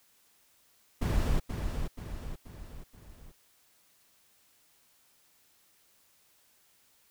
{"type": "noise with echo", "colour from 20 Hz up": "brown", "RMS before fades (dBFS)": -27, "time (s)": [1.01, 1.4], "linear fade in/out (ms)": 10, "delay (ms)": 480, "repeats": 4, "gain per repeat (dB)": -6, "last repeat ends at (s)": 3.32, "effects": ["white hiss -66 dBFS RMS until 7.1 s"]}